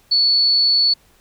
sine tone, 4435 Hz, C#8, in tune, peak -12 dBFS, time 0.11-0.94 s, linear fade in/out 10 ms, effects pink hiss -55 dBFS RMS until 1.2 s

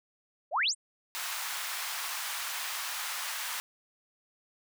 sine exponential sweep, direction up, 523.3 to 9200 Hz, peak -25 dBFS, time 0.51-0.75 s, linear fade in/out 50 ms
pink high-pass noise, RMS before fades -36 dBFS, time 1.15-3.6 s, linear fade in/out 0 ms, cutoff 940 Hz, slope 24 dB/octave
effects none

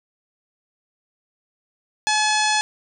harmonic tone, 854 Hz, G#5, 48 cents sharp, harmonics 1 / 2 / 3 / 4 / 5 / 6 / 7 / 8 / 10, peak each -21 / -24 / -26 / -27 / -28 / -29 / -29 / -30 / -31 dBFS, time 2.07-2.61 s, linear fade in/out 0 ms, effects none

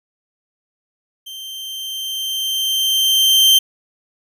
40% pulse tone with level ramp, 3136 Hz, G7, in tune, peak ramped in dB -30 to -7 dBFS, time 1.26-3.59 s, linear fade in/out 10 ms, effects none

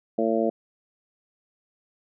harmonic tone, 112.5 Hz, A2, 39 cents sharp, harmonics 2 / 3 / 4 / 5 / 6, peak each -27 / -27 / -27 / -27 / -27 dBFS, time 0.18-0.5 s, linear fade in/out 5 ms, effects none

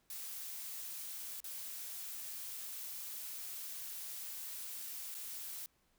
blue noise with dropouts, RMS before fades -45 dBFS, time 0.1-5.66 s, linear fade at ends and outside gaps 1 ms, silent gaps 1.403-1.442 / 5.144-5.149 s, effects pink hiss -75 dBFS RMS until 5.98 s

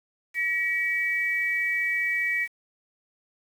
sine tone pair together, 1919.9 / 2285 Hz, B6 / D7, -49 / -48 cents, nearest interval minor third, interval 301 cents, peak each -26 dBFS, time 0.34-2.48 s, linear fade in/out 50 ms, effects 8-bit

